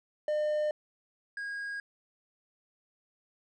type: tone pair in turn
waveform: triangle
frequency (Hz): 604 / 1635.9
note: D5 / G#6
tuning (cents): +48 / -27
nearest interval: octave + perfect fourth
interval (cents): 1725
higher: second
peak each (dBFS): -25 / -33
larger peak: first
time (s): 0.28-0.71 / 1.37-1.8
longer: neither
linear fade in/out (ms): 2
effects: resampled to 22050 Hz